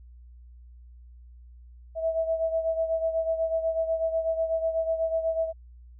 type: beating tone pair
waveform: sine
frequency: 650 / 658.1 Hz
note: E5 / E5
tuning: -24 / -3 cents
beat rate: 8.1 Hz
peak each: -25 / -31 dBFS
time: 1.95-5.53 s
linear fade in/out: 50 ms
effects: added 60 Hz sine -46 dBFS peak until 5.99 s